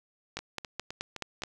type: two click trains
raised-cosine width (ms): 0.2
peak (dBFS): -21 / -16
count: 5 / 6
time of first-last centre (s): 0.39-1.421 / 0.37-1.436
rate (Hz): 3.88 / 4.69
effects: none